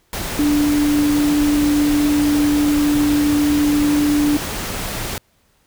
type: tone in noise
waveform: sine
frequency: 293.7 Hz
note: D4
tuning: in tune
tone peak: -13 dBFS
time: 0.39-4.37 s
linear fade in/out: 2 ms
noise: pink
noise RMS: -25 dBFS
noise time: 0.13-5.18 s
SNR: +9 dB
effects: pink hiss -60 dBFS RMS until 5.66 s